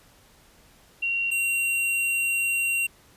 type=tone pair in turn; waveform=sine / square; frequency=2751 / 2751 Hz; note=F7 / F7; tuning=-27 / -27 cents; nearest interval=unison; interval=0 cents; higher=neither; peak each=-23 dBFS; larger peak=neither; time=1.02-1.31 / 1.31-2.87 s; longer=second; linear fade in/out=10 ms; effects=pink hiss -56 dBFS RMS until 3.16 s + resampled to 32000 Hz